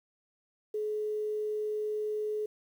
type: tone with quantisation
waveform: sine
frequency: 425.5 Hz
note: G#4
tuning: 42 cents sharp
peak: -30 dBFS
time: 0.74-2.46 s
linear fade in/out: 5 ms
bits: 10
effects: none